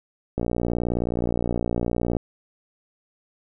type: click train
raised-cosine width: 2 ms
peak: -11 dBFS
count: 107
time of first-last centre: 0.38-2.168 s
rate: 59.3 Hz
effects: none